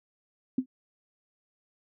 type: tone with exponential decay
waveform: sine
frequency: 257.9 Hz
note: C4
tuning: 25 cents flat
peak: -19 dBFS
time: 0.58-0.66 s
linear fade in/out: 5 ms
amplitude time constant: 16 ms
effects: none